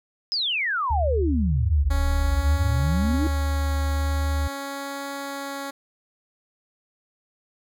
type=exponential two-way sweep; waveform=sine; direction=down then up; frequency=5220 to 31.57 to 324.3 Hz; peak=-22 dBFS; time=0.32-3.27 s; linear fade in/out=0 ms; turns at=2.06 s
type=tone with pitch glide; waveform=sine; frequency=74.5 to 75.24 Hz; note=D2 to D2; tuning=+25 to +42 cents; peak=-21 dBFS; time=0.9-4.48 s; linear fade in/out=10 ms; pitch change=+17 cents; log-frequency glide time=3.9-4.27 s
type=tone with vibrato; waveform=10% pulse; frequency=277.2 Hz; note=C#4; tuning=in tune; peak=-22 dBFS; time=1.9-5.71 s; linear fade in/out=10 ms; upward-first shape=triangle; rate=0.39 Hz; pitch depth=11 cents each way
effects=none